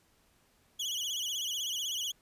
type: tone with vibrato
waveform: 30% pulse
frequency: 3136 Hz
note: G7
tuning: in tune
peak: -30 dBFS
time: 0.79-2.12 s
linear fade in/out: 10 ms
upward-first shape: sine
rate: 16 Hz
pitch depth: 140 cents each way
effects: pink hiss -68 dBFS RMS until 2.21 s + resampled to 32000 Hz

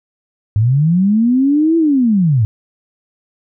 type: linear two-way sweep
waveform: sine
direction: up then down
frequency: 100 to 335.5 to 100 Hz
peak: -9 dBFS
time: 0.56-2.45 s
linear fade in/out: 0 ms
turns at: 1.77 s
effects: none

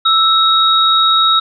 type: tone pair together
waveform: sine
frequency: 1318.5 / 3786 Hz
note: E6 / A#7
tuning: 0 / +26 cents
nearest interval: octave + tritone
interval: 1826 cents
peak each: -11 dBFS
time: 0.05-1.4 s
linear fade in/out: 10 ms
effects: none

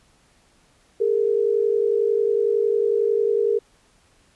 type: tone pair together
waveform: sine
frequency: 409.5 / 460.5 Hz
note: G#4 / A#4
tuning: -24 / -21 cents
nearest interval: major second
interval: 203 cents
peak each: -20 dBFS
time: 1-3.59 s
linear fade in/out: 10 ms
effects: pink hiss -59 dBFS RMS until 4.35 s + resampled to 24000 Hz

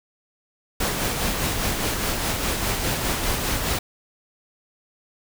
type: noise with tremolo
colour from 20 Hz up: pink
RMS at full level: -23 dBFS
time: 0.8-3.79 s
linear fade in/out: 5 ms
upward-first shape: sine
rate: 4.9 Hz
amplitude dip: 35%
effects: none

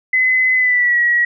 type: tone with pitch glide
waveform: sine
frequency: 2029 to 1915.1 Hz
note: B6 to A#6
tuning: +46 to +46 cents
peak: -11 dBFS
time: 0.13-1.25 s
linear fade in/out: 5 ms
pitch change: -100 cents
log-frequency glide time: 0.56-0.99 s
effects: none

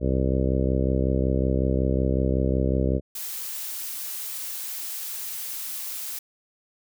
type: harmonic tone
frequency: 65.41 Hz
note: C2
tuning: in tune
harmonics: 1 / 2 / 3 / 4 / 5 / 6 / 7 / 8 / 9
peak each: -24 / -27 / -29 / -30 / -31 / -32 / -32 / -33 / -34 dBFS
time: 0-3.01 s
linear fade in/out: 50 ms
type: noise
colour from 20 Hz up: blue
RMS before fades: -33 dBFS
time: 3.15-6.19 s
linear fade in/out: 5 ms
effects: none

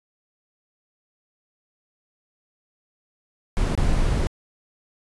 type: noise with dropouts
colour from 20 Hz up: brown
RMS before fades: -20 dBFS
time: 3.57-4.27 s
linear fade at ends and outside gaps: 0 ms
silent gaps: 3.751-3.777 s
effects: resampled to 24000 Hz

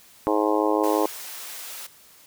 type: harmonic tone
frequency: 105.8 Hz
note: G#2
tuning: 33 cents sharp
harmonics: 3 / 4 / 5 / 6 / 7 / 8 / 9 / 10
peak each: -24 / -25 / -26 / -30 / -32 / -28 / -31 / -30 dBFS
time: 0.27-1.06 s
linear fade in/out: 0 ms
type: high-pass noise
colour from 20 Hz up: white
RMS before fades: -37 dBFS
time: 0.83-1.87 s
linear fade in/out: 10 ms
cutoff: 550 Hz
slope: 12 dB/octave
effects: white hiss -52 dBFS RMS until 2.26 s

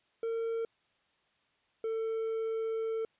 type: tone pair in turn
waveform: triangle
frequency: 455.9 / 447.3 Hz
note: A#4 / A4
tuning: -39 / +28 cents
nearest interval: unison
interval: 33 cents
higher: first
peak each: -29 / -29 dBFS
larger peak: neither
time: 0.23-0.65 / 1.84-3.05 s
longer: second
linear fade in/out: 2 ms
effects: white hiss -72 dBFS RMS until 3.19 s + resampled to 8000 Hz

